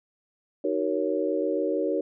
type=chord; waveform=sine; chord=D# minor seventh; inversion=none; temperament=equal with one note detuned; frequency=311.1 / 377.6 / 466.2 / 554.4 Hz; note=D#4 / F#4 / A#4 / C#5; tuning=0 / +35 / 0 / 0 cents; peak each=-29 dBFS; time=0.64-2.01 s; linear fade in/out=5 ms; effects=none